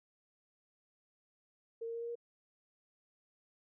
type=tone with pitch steps; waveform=sine; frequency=457.9 / 461.4 / 464.8 / 468.3 / 471.9 Hz; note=A#4 / A#4 / A#4 / A#4 / A#4; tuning=-31 / -18 / -5 / +8 / +21 cents; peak=-38 dBFS; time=1.81-2.155 s; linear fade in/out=10 ms; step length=69 ms; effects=none